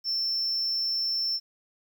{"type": "tone", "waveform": "sine", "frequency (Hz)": 5370, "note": "E8", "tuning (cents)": 31, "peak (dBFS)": -23, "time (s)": [0.04, 1.4], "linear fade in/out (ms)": 50, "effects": ["tanh soft clip ceiling -24 dBFS", "10-bit"]}